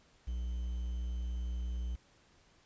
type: tone with quantisation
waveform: triangle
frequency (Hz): 60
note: B1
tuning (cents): -49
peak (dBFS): -32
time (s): 0.27-1.96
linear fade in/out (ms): 10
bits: 10
effects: pink hiss -66 dBFS RMS until 2.65 s + resampled to 16000 Hz

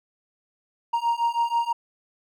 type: beating tone pair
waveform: triangle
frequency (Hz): 932.3 / 938.5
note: A#5 / A#5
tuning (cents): 0 / +11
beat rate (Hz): 6.2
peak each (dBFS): -23 / -22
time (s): 0.93-1.73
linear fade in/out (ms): 10
effects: none

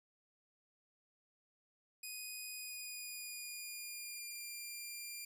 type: tone with pitch glide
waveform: 10% pulse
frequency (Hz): 2489 to 2390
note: D#7 to D7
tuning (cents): 0 to +30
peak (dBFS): -36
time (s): 2.03-5.25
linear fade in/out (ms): 5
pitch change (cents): -70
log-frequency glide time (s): 2.47-4.45
effects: none

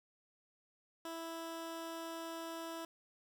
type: tone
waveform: 15% pulse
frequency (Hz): 329.6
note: E4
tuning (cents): 0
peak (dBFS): -36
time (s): 1.05-2.85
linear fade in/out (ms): 2
effects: none

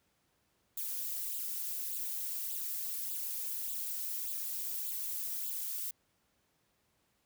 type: noise with flanger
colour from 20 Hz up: violet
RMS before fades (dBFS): -38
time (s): 0.77-5.91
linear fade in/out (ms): 5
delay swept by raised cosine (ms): 0.25 to 3.45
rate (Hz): 1.7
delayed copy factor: +1
effects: pink hiss -75 dBFS RMS until 7.25 s + high-pass 60 Hz 12 dB/octave

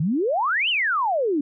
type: exponential two-way sweep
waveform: sine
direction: up then down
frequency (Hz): 141.2 to 3136 to 272.7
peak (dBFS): -19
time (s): 0-1.41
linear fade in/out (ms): 5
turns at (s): 0.69
effects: none

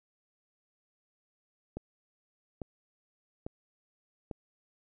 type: click train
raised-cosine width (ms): 2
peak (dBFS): -24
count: 4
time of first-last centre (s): 1.77-4.312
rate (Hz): 1.18
effects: none

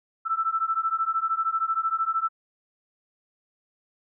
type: beating tone pair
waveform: sine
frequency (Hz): 1318.5 / 1331.5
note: E6 / E6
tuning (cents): 0 / +17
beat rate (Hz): 13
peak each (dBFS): -26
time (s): 0.25-2.29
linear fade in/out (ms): 20
effects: none

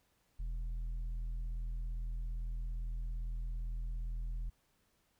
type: tone with tanh clipping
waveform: sine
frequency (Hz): 41.2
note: E1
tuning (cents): 0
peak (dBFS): -37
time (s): 0.39-4.5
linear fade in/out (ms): 10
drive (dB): 5
effects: pink hiss -75 dBFS RMS until 5.19 s

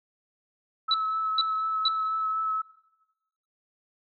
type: tone with vibrato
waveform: sine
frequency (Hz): 1300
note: E6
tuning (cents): -24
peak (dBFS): -25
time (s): 0.88-2.62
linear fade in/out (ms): 10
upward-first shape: sine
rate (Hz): 4.1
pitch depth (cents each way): 13
type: tone bursts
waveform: sine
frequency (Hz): 3951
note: B7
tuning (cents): 0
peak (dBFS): -20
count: 3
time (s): 0.91-1.883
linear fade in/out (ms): 2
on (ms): 31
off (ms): 440
effects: noise-tail reverb RT60 1.0 s tail -19 dB re dry

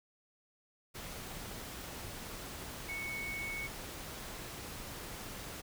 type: tone in noise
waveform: sine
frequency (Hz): 2217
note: C#7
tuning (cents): 0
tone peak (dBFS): -38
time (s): 2.88-3.68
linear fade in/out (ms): 20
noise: pink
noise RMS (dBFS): -45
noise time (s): 0.94-5.62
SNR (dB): +4
effects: none

